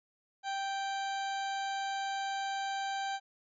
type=harmonic tone; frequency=784 Hz; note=G5; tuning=in tune; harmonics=1 / 2 / 3 / 4 / 5 / 6 / 8 / 9; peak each=-34 / -41 / -49 / -47 / -47 / -52 / -54 / -55 dBFS; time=0.43-3.2 s; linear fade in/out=50 ms; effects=none